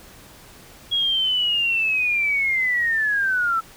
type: linear sweep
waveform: sine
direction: down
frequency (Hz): 3322 to 1310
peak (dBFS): -18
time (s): 0.91-3.61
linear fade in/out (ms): 20
effects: pink hiss -46 dBFS RMS until 3.76 s